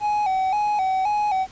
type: tone with vibrato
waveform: triangle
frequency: 796 Hz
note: G5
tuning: 26 cents sharp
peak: -17 dBFS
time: 0-1.47 s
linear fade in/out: 50 ms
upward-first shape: square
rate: 1.9 Hz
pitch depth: 85 cents each way
effects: pink hiss -47 dBFS RMS until 1.51 s + resampled to 16000 Hz

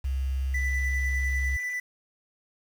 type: tone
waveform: sine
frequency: 66.5 Hz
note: C2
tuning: 29 cents sharp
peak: -25 dBFS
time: 0.04-1.57 s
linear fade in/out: 10 ms
type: tone with tremolo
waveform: triangle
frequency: 1985 Hz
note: B6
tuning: 8 cents sharp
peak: -26 dBFS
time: 0.54-1.8 s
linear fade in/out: 5 ms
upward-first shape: sine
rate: 10 Hz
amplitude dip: 25%
effects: 8-bit

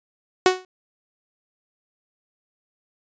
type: tone with exponential decay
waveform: sawtooth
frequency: 370 Hz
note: F#4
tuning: in tune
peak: -6 dBFS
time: 0.46-0.65 s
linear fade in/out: 1 ms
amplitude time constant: 40 ms
effects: resampled to 16000 Hz

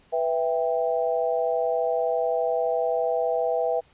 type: chord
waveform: sine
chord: E minor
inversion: second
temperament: just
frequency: 494.4 / 659.3 / 791.1 Hz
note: B4 / E5 / G5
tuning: +2 / 0 / +16 cents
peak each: -25 / -25 / -29 dBFS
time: 0.12-3.81 s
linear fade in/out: 20 ms
effects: pink hiss -59 dBFS RMS until 3.93 s + resampled to 8000 Hz

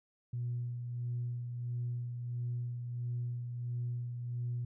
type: tone with tremolo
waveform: sine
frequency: 121.1 Hz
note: B2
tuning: 34 cents flat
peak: -32 dBFS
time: 0.33-4.65 s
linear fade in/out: 5 ms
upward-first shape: sine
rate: 1.5 Hz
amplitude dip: 45%
effects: tanh soft clip ceiling -29 dBFS

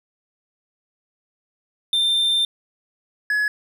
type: tone pair in turn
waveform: triangle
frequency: 3586 / 1692.4 Hz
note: A7 / G#6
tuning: +32 / +32 cents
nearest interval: octave + minor second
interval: 1300 cents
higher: first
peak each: -15 / -16 dBFS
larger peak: first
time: 1.93-2.45 / 3.3-3.48 s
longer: first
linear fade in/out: 2 ms
effects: none

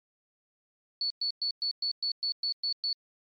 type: tone bursts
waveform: sine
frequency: 4438 Hz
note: C#8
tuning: 1 cent sharp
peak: -27 dBFS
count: 10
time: 1.01-2.93 s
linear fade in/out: 2 ms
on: 93 ms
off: 110 ms
effects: MP3 48 kbps

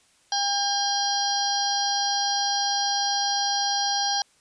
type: harmonic tone with a mistuned harmonic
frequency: 804 Hz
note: G5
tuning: 44 cents sharp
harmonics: 1 / 2 / 4 / 5 / 6 / 7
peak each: -26 / -34 / -31 / -31 / -29 / -29 dBFS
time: 0.32-4.22 s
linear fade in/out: 2 ms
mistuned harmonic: 5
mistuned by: +63 cents
effects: white hiss -61 dBFS RMS until 4.4 s + resampled to 22050 Hz

